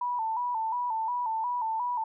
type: tone with vibrato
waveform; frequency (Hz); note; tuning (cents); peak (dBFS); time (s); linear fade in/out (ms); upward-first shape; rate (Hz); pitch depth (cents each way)
sine; 932.3; A#5; 0; -27; 0.01-2.04; 5; square; 2.8; 82
effects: none